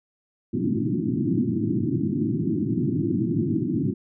white band-pass noise, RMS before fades -24 dBFS, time 0.53-3.94 s, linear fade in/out 10 ms, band 100 to 350 Hz, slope 96 dB/octave, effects none

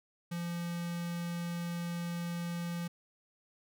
square tone with notch filter, 171.9 Hz, F3, 27 cents flat, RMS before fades -37 dBFS, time 0.31-2.88 s, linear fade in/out 10 ms, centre 640 Hz, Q 1.4, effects none

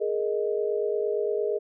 sine chord, Ab suspended second, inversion none, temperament equal with one note detuned, 417.5 / 466.2 / 622.3 Hz, Ab4 / Bb4 / Eb5, +9 / 0 / 0 cents, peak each -26 / -29 / -32 dBFS, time 0-1.59 s, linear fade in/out 20 ms, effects none

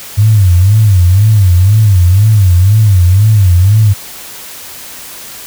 sine tone with vibrato, 98 Hz, G2, in tune, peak -3 dBFS, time 0.17-3.94 s, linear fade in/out 20 ms, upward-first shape sine, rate 2 Hz, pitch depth 200 cents each way, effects white hiss -28 dBFS RMS until 5.46 s

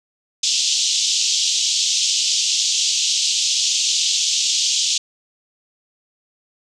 white band-pass noise, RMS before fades -19 dBFS, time 0.43-4.98 s, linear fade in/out 5 ms, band 2900 to 7100 Hz, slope 48 dB/octave, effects none

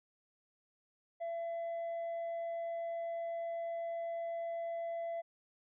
triangle tone with tanh clipping, 673 Hz, E5, 36 cents sharp, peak -37 dBFS, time 1.2-5.22 s, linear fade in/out 20 ms, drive 7 dB, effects none

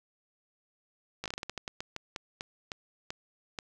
slowing click train, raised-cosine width 0.2 ms, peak -19 dBFS, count 17, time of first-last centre 1.24-3.588 s, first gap 17 ms, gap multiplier 1.25, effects none

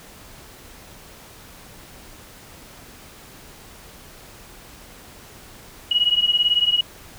sine beating tone pair, 2900 / 2918 Hz, F#7 / F#7, -35 / -25 cents, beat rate 18 Hz, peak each -18 / -20 dBFS, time 5.91-6.81 s, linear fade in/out 5 ms, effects pink hiss -44 dBFS RMS until 7.18 s

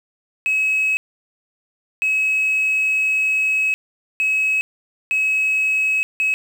sine tone bursts at uneven times, 2565 Hz, E7, 48 cents flat, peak -14 dBFS, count 5, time 0.46-0.97 / 2.02-3.74 / 4.2-4.61 / 5.11-6.03 / 6.2-6.34 s, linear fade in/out 0 ms, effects tanh soft clip ceiling -13 dBFS + 7-bit

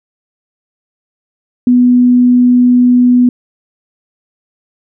sine tone, 246.9 Hz, B3, in tune, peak -4 dBFS, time 1.67-3.29 s, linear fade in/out 2 ms, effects none

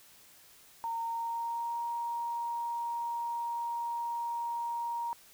sine tone with pitch glide, 920 to 939.3 Hz, A#5 to A#5, -23 to +13 cents, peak -32 dBFS, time 0.84-5.13 s, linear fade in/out 0 ms, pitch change +36 cents, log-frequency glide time 1.02-1.81 s, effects white hiss -58 dBFS RMS until 5.33 s

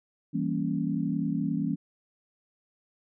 sine chord, E diminished seventh, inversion none, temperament equal, 164.81 / 196 / 233.1 / 277.2 Hz, E3 / G3 / Bb3 / Db4, 0 / 0 / 0 / 0 cents, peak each -31 / -32 / -32 / -31 dBFS, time 0.33-1.76 s, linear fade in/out 20 ms, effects none

